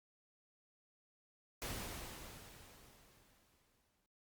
pink noise with exponential decay, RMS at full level -42 dBFS, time 1.62-4.06 s, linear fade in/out 0 ms, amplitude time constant 530 ms, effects noise-tail reverb RT60 0.4 s tail -21 dB re dry + Opus 48 kbps

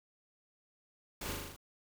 pink noise with echo, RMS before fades -41 dBFS, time 1.21-1.33 s, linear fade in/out 5 ms, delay 39 ms, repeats 6, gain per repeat -2 dB, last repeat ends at 1.564 s, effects none

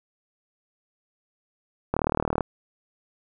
click train, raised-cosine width 1 ms, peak -9 dBFS, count 19, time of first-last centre 1.94-2.408 s, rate 38.5 Hz, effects none

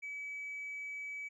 triangle tone, 2287 Hz, D7, 47 cents flat, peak -37 dBFS, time 0.02-1.29 s, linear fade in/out 20 ms, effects tanh soft clip ceiling -36 dBFS + resampled to 24000 Hz

